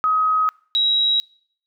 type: tone pair in turn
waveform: sine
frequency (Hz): 1265 / 3853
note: D#6 / B7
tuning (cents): +28 / -44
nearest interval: octave + perfect fifth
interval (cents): 1928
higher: second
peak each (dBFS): -15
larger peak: neither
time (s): 0.04-0.49 / 0.75-1.2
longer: neither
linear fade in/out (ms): 0
effects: noise-tail reverb RT60 0.6 s tail -25 dB re dry